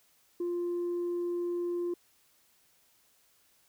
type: tone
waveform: sine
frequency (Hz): 349.2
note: F4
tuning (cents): 0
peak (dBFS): -28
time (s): 0.4-1.94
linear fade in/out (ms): 5
effects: tanh soft clip ceiling -28 dBFS + white hiss -67 dBFS RMS until 3.68 s